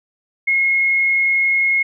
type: tone with frequency modulation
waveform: sine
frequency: 2161 Hz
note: C#7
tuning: 45 cents flat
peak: -13 dBFS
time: 0.47-1.83 s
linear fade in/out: 10 ms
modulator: 31.2 Hz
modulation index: 0.33
effects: none

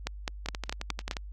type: two click trains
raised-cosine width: 0.2 ms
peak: -16 / -13 dBFS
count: 9 / 6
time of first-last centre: 0.46-1.168 / 0.07-1.112 s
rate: 11.3 / 4.8 Hz
effects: added 50 Hz sine -39 dBFS peak until 1.32 s + Opus 48 kbps

